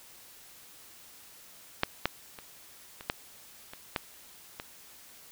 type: clicks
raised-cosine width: 0.3 ms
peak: -8 / -9 / -27 / -26 / -11 / -26 / -12 / -21 dBFS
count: 8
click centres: 1.834 / 2.056 / 2.388 / 3.009 / 3.099 / 3.735 / 3.962 / 4.599 s
effects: white hiss -53 dBFS RMS until 5.31 s